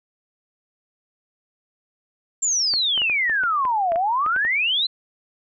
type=exponential two-way sweep; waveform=sine; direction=down then up; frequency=7459 to 652 to 4154 Hz; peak=-18 dBFS; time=2.42-4.87 s; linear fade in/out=10 ms; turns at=3.94 s
type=clicks; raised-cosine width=0.5 ms; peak=-18 dBFS; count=12; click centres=2.738 / 2.977 / 3.018 / 3.098 / 3.297 / 3.436 / 3.652 / 3.92 / 3.959 / 4.263 / 4.363 / 4.45 s
effects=none